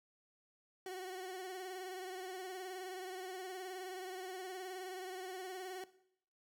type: tone with vibrato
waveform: 30% pulse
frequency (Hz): 371.2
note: F#4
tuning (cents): +6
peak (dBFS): -40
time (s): 0.86-5.84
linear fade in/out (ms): 2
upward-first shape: sine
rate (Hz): 19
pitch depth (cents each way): 48
effects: noise-tail reverb RT60 0.7 s tail -17 dB re dry